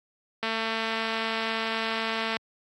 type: click train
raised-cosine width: 0.3 ms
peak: -13 dBFS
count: 435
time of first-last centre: 0.43-2.368 s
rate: 224 Hz
effects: high-pass 100 Hz 12 dB/octave + AAC 64 kbps